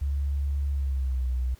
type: tone with pitch glide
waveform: sine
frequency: 70.2 to 62.9 Hz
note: C#2 to B1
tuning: +22 to +32 cents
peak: -24 dBFS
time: 0.01-1.55 s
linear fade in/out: 10 ms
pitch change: -190 cents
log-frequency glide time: 0.71-1.26 s
effects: pink hiss -58 dBFS RMS until 1.59 s